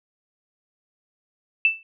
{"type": "tone with exponential decay", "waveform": "sine", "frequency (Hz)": 2651, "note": "E7", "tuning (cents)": 9, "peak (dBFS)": -11, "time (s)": [1.65, 1.83], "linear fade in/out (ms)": 1, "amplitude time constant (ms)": 38, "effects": []}